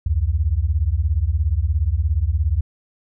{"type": "beating tone pair", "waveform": "sine", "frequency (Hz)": [68.6, 85.6], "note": ["C#2", "F2"], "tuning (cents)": [-17, -34], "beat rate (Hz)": 17, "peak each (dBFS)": -19, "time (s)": [0.06, 2.61], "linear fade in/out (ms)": 5, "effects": []}